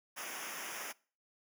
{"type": "noise with comb filter", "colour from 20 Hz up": "pink", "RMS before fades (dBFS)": -43, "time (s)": [0.16, 0.93], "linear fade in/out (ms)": 20, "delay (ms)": 0.24, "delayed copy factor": -0.9, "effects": ["noise-tail reverb RT60 0.4 s tail -23 dB re dry", "high-pass 200 Hz 12 dB/octave"]}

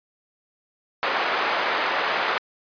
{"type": "band-pass noise", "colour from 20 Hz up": "white", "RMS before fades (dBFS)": -24, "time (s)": [1.03, 2.38], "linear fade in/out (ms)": 0, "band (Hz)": [510, 1700], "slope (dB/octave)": 12, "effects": ["resampled to 11025 Hz"]}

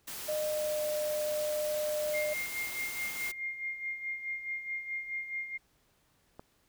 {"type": "noise", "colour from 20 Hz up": "white", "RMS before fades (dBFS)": -41, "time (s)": [0.07, 3.32], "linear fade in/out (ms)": 10}
{"type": "tone with pitch glide", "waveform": "sine", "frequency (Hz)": [611, 604], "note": ["D#5", "D5"], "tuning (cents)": [-32, 48], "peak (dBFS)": -30, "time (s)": [0.28, 2.34], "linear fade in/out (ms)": 10, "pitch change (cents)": -20, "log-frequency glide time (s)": [0.39, 0.94]}
{"type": "tone with tremolo", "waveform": "sine", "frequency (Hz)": 2119, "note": "C7", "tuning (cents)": 21, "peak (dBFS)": -32, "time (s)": [2.13, 5.58], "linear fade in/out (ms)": 20, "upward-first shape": "sine", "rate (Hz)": 4.7, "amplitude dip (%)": 65}
{"type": "click", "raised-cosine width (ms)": 1, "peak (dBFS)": -31, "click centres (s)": 6.395}
{"effects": ["pink hiss -70 dBFS RMS until 6.68 s"]}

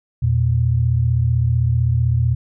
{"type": "tone pair together", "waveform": "sine", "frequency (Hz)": [83.8, 119.51], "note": ["E2", "A#2"], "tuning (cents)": [29, 44], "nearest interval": "tritone", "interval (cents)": 615, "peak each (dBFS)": [-19, -15], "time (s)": [0.22, 2.35], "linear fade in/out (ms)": 10, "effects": []}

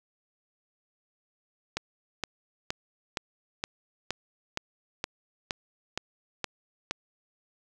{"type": "click train", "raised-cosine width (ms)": 0.2, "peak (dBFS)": -12, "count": 12, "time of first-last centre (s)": [1.77, 6.91], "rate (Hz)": 2.14, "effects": []}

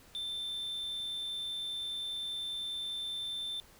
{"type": "tone", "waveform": "triangle", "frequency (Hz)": 3555, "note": "A7", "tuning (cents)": 17, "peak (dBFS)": -34, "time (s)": [0.15, 3.6], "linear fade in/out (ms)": 0, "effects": ["pink hiss -59 dBFS RMS until 3.79 s"]}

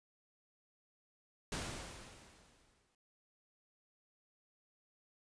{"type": "noise with exponential decay", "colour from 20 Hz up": "pink", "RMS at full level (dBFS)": -39, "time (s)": [1.52, 2.95], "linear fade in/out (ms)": 2, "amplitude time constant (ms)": 310, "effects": ["resampled to 22050 Hz"]}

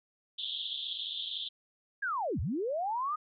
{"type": "band-pass noise", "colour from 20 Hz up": "pink", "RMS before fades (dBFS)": -38, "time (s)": [0.38, 1.49], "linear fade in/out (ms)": 10, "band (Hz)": [3200, 3700], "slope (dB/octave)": 96}
{"type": "linear two-way sweep", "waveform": "sine", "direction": "down then up", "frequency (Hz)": [1675, 61.3, 1258], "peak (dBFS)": -30, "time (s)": [2.02, 3.16], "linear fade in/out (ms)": 10, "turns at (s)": 2.4}
{"effects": []}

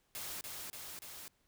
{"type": "noise with echo", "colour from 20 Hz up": "white", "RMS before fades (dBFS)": -43, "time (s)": [0.15, 0.41], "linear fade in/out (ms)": 0, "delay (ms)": 290, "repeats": 3, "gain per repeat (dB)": -2, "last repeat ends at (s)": 1.28, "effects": ["pink hiss -75 dBFS RMS until 1.47 s"]}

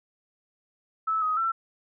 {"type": "tone with pitch steps", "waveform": "sine", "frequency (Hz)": [1306, 1258, 1342], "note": ["E6", "D#6", "E6"], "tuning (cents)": [-17, 19, 31], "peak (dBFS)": -23, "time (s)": [1.07, 1.52], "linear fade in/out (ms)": 10, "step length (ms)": 150, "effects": []}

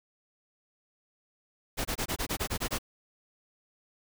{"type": "noise bursts", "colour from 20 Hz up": "pink", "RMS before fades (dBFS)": -31, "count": 10, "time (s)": [1.77, 2.787], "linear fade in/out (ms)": 20, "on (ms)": 81, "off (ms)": 23, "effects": []}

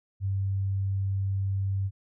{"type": "tone", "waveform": "sine", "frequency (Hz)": 97.4, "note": "G2", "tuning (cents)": -11, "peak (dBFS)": -25, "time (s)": [0.2, 1.91], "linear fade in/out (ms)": 50, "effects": []}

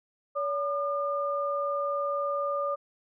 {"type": "tone pair together", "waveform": "sine", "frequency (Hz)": [569.2, 1207], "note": ["C#5", "D6"], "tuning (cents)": [46, 47], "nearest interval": "octave + minor second", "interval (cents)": 1301, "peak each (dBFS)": [-29, -30], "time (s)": [0.35, 2.76], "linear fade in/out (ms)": 20, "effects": []}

